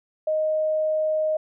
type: tone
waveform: sine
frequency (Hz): 622.3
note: D#5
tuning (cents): 0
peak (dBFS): -20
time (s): 0.27-1.37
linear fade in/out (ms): 5
effects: none